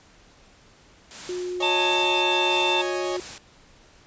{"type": "noise with tremolo", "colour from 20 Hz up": "white", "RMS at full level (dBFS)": -36, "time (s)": [1.11, 3.38], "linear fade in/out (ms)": 0, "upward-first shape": "triangle", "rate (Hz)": 1.5, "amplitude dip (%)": 85}
{"type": "tone", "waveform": "sine", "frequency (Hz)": 360.3, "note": "F#4", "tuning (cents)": -46, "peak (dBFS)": -27, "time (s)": [1.29, 3.2], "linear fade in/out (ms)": 2}
{"type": "chord", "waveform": "sawtooth", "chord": "C# suspended second", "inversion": "none", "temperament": "equal", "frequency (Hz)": [554.4, 622.3, 830.6], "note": ["C#5", "D#5", "G#5"], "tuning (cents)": [0, 0, 0], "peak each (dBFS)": [-26, -29, -30], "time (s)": [1.6, 3.17], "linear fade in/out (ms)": 5}
{"type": "harmonic tone", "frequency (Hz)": 893, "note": "A5", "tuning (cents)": 25, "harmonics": [1, 3, 4], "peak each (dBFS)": [-25, -25, -25], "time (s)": [1.62, 2.82], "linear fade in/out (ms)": 10}
{"effects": ["pink hiss -54 dBFS RMS until 4.06 s", "resampled to 16000 Hz"]}